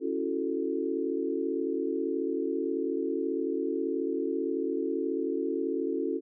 sine chord, F# minor seventh, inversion second, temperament equal with one note detuned, 277.2 / 331.7 / 370 / 440 Hz, C#4 / E4 / F#4 / A4, 0 / +11 / 0 / 0 cents, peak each -33 dBFS, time 0-6.21 s, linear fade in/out 50 ms, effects none

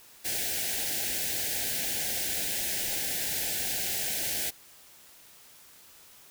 white band-stop noise, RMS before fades -31 dBFS, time 0.24-4.51 s, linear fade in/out 20 ms, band 850 to 1500 Hz, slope 96 dB/octave, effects white hiss -54 dBFS RMS until 6.3 s

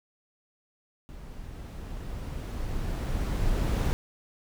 brown noise with level ramp, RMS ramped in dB -43 to -24 dBFS, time 1.09-3.93 s, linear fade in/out 0 ms, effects none

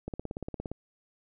click train, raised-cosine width 2 ms, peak -22 dBFS, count 12, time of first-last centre 0.08-0.716 s, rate 17.3 Hz, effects none

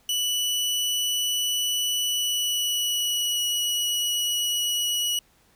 sawtooth tone with pitch glide, 2960 to 2923 Hz, F#7 to F#7, 0 to -22 cents, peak -20 dBFS, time 0.09-5.19 s, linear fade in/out 2 ms, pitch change -22 cents, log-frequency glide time 2.06-3.52 s, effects pink hiss -61 dBFS RMS until 5.55 s

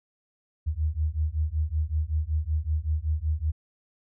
sine beating tone pair, 75 / 80.3 Hz, D2 / E2, +37 / -45 cents, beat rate 5.3 Hz, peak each -27 dBFS, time 0.66-3.52 s, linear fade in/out 20 ms, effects none

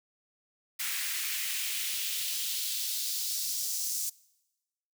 white noise with high-pass filter sweep, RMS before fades -33 dBFS, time 0.79-4.1 s, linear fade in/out 10 ms, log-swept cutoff 1800 to 6200 Hz, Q 1.7, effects noise-tail reverb RT60 1.0 s tail -23 dB re dry

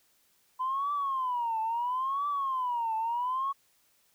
sine tone with vibrato, 1012 Hz, B5, 42 cents sharp, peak -27 dBFS, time 0.59-3.53 s, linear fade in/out 20 ms, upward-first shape triangle, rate 0.74 Hz, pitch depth 250 cents each way, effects tanh soft clip ceiling -23 dBFS + white hiss -68 dBFS RMS until 4.14 s

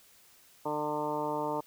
harmonic tone, 150 Hz, D3, 37 cents sharp, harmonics 1 / 2 / 3 / 4 / 5 / 6 / 7 / 8, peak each -45 / -38 / -37 / -37 / -44 / -34 / -41 / -45 dBFS, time 0.65-1.61 s, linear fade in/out 10 ms, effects white hiss -60 dBFS RMS until 1.66 s

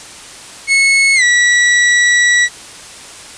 40% pulse tone with pitch glide, 2191 to 1940.7 Hz, C#7 to B6, -21 to -31 cents, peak -7 dBFS, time 0.67-2.49 s, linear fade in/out 50 ms, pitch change -210 cents, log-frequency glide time 1.15-1.23 s, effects white hiss -33 dBFS RMS until 3.37 s + resampled to 22050 Hz

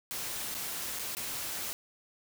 white noise with dropouts, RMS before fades -37 dBFS, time 0.11-1.73 s, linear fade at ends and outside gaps 0 ms, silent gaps 0.543-0.549 / 0.989-0.994 / 1.15-1.169 s, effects none

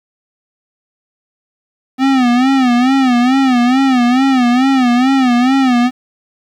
square tone with vibrato, 255.3 Hz, C4, 42 cents flat, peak -9 dBFS, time 1.98-5.91 s, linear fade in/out 50 ms, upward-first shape sine, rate 2.3 Hz, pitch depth 110 cents each way, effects low-pass 4000 Hz 12 dB/octave + 7-bit

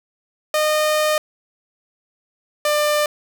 sawtooth tone pair in turn, 612 / 596.3 Hz, D#5 / D5, -29 / +26 cents, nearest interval unison, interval 45 cents, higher first, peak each -12 dBFS, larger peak neither, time 0.54-1.18 / 2.65-3.06 s, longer first, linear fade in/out 2 ms, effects none

